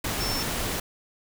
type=tone in noise; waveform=sine; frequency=5390 Hz; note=E8; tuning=38 cents sharp; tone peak=-30 dBFS; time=0.2-0.43 s; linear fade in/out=5 ms; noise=pink; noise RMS=-29 dBFS; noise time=0.04-0.8 s; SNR=-4 dB; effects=none